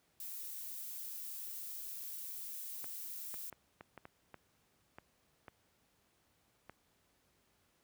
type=noise; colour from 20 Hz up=violet; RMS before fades=-45 dBFS; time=0.2-3.5 s; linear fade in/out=2 ms
type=clicks; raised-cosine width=0.5 ms; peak=-34 dBFS; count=10; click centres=2.843 / 3.342 / 3.527 / 3.809 / 3.977 / 4.054 / 4.343 / 4.985 / 5.482 / 6.696 s
effects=pink hiss -74 dBFS RMS until 7.83 s + high-pass 60 Hz 12 dB/octave